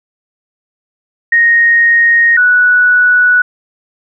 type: tone pair in turn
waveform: sine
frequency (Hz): 1864.7 / 1474.9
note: A#6 / F#6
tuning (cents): 0 / -6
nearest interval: major third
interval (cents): 406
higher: first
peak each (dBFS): -5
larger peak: neither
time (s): 1.32-2.37 / 2.37-3.42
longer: neither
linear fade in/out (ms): 5
effects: none